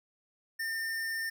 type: tone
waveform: square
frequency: 1807 Hz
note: A6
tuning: 46 cents sharp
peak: -33 dBFS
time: 0.59-1.3 s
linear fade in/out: 10 ms
effects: none